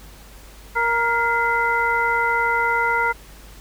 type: harmonic tone with a mistuned harmonic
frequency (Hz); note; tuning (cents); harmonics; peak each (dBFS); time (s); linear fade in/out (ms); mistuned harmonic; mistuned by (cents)
468.3; A#4; +8; 1 / 2 / 3 / 4; -27 / -21 / -21 / -24; 0.75-3.13; 20; 4; +150
effects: added 50 Hz sine -42 dBFS peak until 3.6 s + pink hiss -46 dBFS RMS until 3.6 s